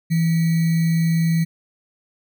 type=tone with sample-and-hold; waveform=sine; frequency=164.81 Hz; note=E3; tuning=in tune; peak=-15 dBFS; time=0.1-1.45 s; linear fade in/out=20 ms; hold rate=2100 Hz; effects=none